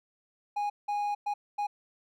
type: tone bursts at uneven times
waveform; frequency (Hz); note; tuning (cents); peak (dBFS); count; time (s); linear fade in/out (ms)
triangle; 824; G#5; -14; -26; 4; 0.56-0.7 / 0.88-1.15 / 1.26-1.34 / 1.58-1.67; 10
effects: none